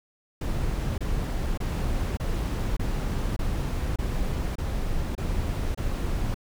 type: noise bursts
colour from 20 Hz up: brown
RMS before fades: -27 dBFS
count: 10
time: 0.41-6.344 s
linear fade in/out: 5 ms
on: 570 ms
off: 26 ms
effects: none